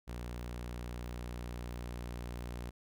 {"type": "tone", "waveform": "sawtooth", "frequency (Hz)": 60.1, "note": "B1", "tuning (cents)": -46, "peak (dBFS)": -36, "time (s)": [0.07, 2.71], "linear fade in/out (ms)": 20, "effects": []}